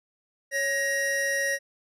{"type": "tone pair together", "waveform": "square", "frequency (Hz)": [554.4, 1886.4], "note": ["C#5", "A#6"], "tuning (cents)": [0, 20], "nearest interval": "octave + major sixth", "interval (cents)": 2120, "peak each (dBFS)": [-31, -26], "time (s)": [0.51, 1.59], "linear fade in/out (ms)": 50, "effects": ["low-pass 12000 Hz 12 dB/octave"]}